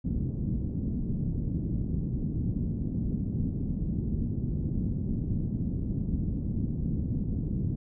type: low-pass noise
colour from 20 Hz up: white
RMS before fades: -30 dBFS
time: 0.04-7.76 s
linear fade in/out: 10 ms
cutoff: 230 Hz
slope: 24 dB/octave
effects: none